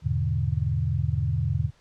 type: chord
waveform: sine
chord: E dominant seventh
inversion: none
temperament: equal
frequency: 82.41 / 103.83 / 123.47 / 146.83 Hz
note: E2 / G#2 / B2 / D3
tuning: 0 / 0 / 0 / 0 cents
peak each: -28 dBFS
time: 0.02-1.71 s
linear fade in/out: 50 ms
effects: pink hiss -61 dBFS RMS until 1.8 s + low-pass 6000 Hz 12 dB/octave